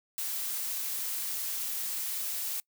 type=noise; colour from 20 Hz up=blue; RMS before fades=-34 dBFS; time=0.18-2.6 s; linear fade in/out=0 ms; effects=noise-tail reverb RT60 0.1 s tail -25 dB re dry